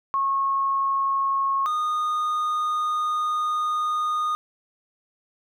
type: tone pair in turn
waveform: sine / triangle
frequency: 1092 / 1229.7 Hz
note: C#6 / D#6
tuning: -26 / -21 cents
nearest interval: major second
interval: 205 cents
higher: second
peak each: -20 dBFS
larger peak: neither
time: 0.14-1.66 / 1.66-4.35 s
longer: second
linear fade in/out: 0 ms
effects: none